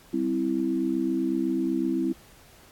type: chord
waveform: sine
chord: C major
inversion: second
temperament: equal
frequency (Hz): 196 / 261.6 / 329.6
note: G3 / C4 / E4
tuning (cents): 0 / 0 / 0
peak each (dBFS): -32 / -27 / -26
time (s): 0.13-2.13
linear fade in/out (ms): 10
effects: pink hiss -54 dBFS RMS until 2.71 s + AAC 64 kbps